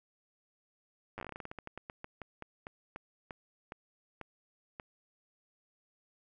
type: slowing click train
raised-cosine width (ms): 0.5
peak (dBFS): -27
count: 26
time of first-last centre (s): 1.18-4.798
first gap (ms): 9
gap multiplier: 1.19
effects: none